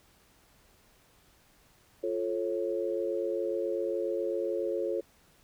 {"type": "chord", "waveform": "sine", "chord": "F augmented", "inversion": "none", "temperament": "just", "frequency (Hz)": [349.2, 436.5, 545.7], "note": ["F4", "A4", "C#5"], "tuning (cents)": [0, -14, -27], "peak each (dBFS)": [-33, -33, -33], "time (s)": [2.03, 5.01], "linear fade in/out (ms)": 10, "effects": ["pink hiss -63 dBFS RMS until 5.43 s"]}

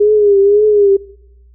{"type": "tone with vibrato", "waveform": "sine", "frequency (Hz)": 409.9, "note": "G#4", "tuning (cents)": -23, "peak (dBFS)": -6, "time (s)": [0, 0.97], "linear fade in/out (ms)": 10, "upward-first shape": "triangle", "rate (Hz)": 1.9, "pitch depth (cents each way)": 81, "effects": ["noise-tail reverb RT60 0.8 s tail -22 dB re dry", "added 60 Hz sine -41 dBFS peak until 1.54 s"]}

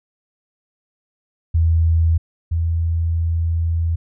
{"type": "tone pair in turn", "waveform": "sine", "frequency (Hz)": [82.1, 83.01], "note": ["E2", "E2"], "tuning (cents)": [-6, 13], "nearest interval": "unison", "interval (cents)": 19, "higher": "second", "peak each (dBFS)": [-12, -16], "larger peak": "first", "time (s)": [[1.54, 2.18], [2.51, 3.96]], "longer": "second", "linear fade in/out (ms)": 10, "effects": []}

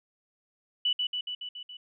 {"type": "tone with echo", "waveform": "sine", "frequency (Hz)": 2965, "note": "F#7", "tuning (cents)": 3, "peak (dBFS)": -23, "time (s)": [0.85, 0.93], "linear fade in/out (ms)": 5, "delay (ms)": 140, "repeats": 6, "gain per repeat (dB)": -3, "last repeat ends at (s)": 1.77, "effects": []}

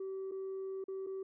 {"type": "tone with dropouts", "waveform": "sine", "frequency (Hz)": 383.9, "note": "G4", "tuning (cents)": -36, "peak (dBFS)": -36, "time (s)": [0, 1.23], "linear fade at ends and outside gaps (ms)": 5, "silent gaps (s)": [[0.313, 0.318], [0.841, 0.882], [1.065, 1.069]], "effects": ["tanh soft clip ceiling -36 dBFS"]}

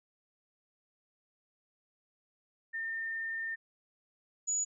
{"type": "tone pair in turn", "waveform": "sine", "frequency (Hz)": [1811, 6875], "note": ["A6", "A8"], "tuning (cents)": [49, -41], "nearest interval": "octave + major seventh", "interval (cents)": 2310, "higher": "second", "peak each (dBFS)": [-34, -29], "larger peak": "second", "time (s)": [[2.73, 3.56], [4.47, 4.65]], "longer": "first", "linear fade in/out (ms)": 20, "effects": []}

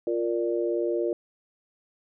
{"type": "chord", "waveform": "sine", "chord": "Bb major", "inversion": "second", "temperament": "equal", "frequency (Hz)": [349.2, 466.2, 587.3], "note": ["F4", "Bb4", "D5"], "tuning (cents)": [0, 0, 0], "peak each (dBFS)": [-26, -29, -31], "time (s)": [0.07, 1.13], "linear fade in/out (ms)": 2, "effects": []}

